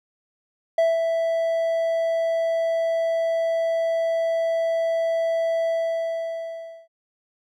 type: tone with ADSR envelope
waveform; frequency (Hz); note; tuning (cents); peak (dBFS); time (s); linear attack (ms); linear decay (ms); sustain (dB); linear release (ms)
triangle; 660; E5; +2; -13; 0.78-6.88; 4; 190; -5; 1200
effects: none